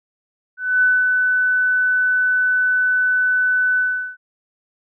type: tone with ADSR envelope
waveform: sine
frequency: 1500 Hz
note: F#6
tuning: 23 cents sharp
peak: -11 dBFS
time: 0.57-4.17 s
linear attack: 250 ms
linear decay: 220 ms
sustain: -3 dB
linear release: 390 ms
effects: none